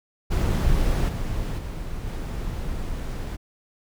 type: noise with level steps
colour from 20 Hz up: brown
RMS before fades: -21 / -27 / -31 / -29 dBFS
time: 0.3-3.37 s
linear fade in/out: 20 ms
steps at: 1.08 / 1.58 / 2.05 s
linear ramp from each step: 10 ms
effects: none